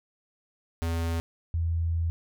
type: tone pair in turn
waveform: square / sine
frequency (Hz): 83.2 / 83.2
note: E2 / E2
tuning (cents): +17 / +17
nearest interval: unison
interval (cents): 0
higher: neither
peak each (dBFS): -27 / -24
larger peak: second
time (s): 0.82-1.2 / 1.54-2.1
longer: second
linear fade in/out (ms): 0
effects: none